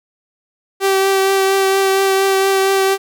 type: tone with vibrato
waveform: sawtooth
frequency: 387.4 Hz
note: G4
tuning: 20 cents flat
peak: -8 dBFS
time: 0.8-2.98 s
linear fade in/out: 50 ms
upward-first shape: triangle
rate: 4.3 Hz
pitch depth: 16 cents each way
effects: none